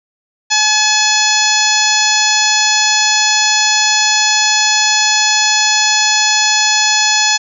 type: harmonic tone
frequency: 853 Hz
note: G#5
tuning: 46 cents sharp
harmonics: 1 / 2 / 3 / 4 / 5 / 6 / 7 / 8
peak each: -18 / -18 / -18 / -18 / -18 / -18 / -18 / -18 dBFS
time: 0.5-7.38 s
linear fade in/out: 20 ms
effects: none